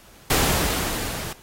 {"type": "noise with level ramp", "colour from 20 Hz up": "pink", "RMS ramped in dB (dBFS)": [-19, -33], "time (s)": [0.3, 1.33], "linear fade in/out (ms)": 5, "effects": ["pink hiss -50 dBFS RMS until 1.42 s", "AAC 48 kbps"]}